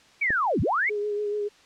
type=linear two-way sweep; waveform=sine; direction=down then up; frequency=2356 to 66.7 to 2300 Hz; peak=-21 dBFS; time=0.21-0.9 s; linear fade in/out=10 ms; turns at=0.61 s
type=click; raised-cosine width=2 ms; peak=-19 dBFS; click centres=0.305 s
type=tone with vibrato; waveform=sine; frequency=415.3 Hz; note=G#4; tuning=in tune; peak=-25 dBFS; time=0.89-1.49 s; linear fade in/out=20 ms; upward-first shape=sine; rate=6.9 Hz; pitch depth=25 cents each way
effects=white hiss -55 dBFS RMS until 1.65 s + low-pass 5000 Hz 12 dB/octave